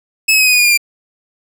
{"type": "tone with pitch steps", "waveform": "sawtooth", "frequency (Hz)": [2592, 2561, 2530, 2499, 2469, 2439, 2410, 2381], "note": ["E7", "D#7", "D#7", "D#7", "D#7", "D#7", "D7", "D7"], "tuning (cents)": [-30, 49, 28, 7, -14, -35, 44, 23], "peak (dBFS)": -5, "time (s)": [0.28, 0.776], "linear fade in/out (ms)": 10, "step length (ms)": 62, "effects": []}